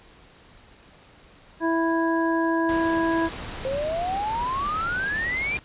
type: harmonic tone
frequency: 329.6 Hz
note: E4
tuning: in tune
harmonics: 1 / 2 / 3 / 5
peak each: -22 / -29 / -27 / -30 dBFS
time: 1.6-3.3 s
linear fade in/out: 50 ms
type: noise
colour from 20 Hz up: pink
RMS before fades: -35 dBFS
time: 2.69-5.59 s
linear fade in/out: 0 ms
type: exponential sweep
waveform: sine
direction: up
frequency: 520 to 2428 Hz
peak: -24 dBFS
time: 3.65-5.57 s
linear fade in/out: 0 ms
effects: pink hiss -52 dBFS RMS until 5.64 s + resampled to 8000 Hz